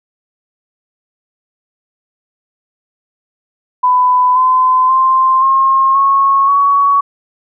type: tone with pitch steps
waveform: sine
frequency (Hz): 1000 / 1023.4 / 1047.3 / 1071.8 / 1096.8 / 1122.5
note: B5 / C6 / C6 / C6 / C#6 / C#6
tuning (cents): +21 / -39 / +1 / +41 / -19 / +21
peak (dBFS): -7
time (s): 3.83-7.01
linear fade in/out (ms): 10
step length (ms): 530
effects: none